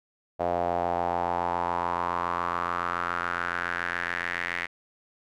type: tone with band-pass filter sweep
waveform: sawtooth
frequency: 87.1 Hz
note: F2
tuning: 4 cents flat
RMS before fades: -29 dBFS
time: 0.39-4.67 s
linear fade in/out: 20 ms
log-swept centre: 660 to 2000 Hz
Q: 4.2
effects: none